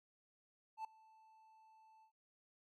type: tone with ADSR envelope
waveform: triangle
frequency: 880 Hz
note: A5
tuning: in tune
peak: -38 dBFS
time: 0.77-2.12 s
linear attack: 76 ms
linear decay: 4 ms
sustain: -24 dB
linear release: 90 ms
effects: none